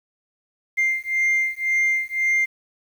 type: beating tone pair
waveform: sine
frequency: 2100 / 2101.9 Hz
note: C7 / C7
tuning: +6 / +7 cents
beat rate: 1.9 Hz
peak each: -20 dBFS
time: 0.77-2.46 s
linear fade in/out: 20 ms
effects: tanh soft clip ceiling -15 dBFS + 8-bit